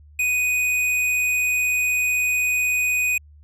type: tone with hard clipping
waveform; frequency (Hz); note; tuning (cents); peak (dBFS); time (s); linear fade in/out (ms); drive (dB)
sine; 2489; D#7; 0; -20; 0.19-3.18; 5; 11
effects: added 74 Hz sine -45 dBFS peak until 3.43 s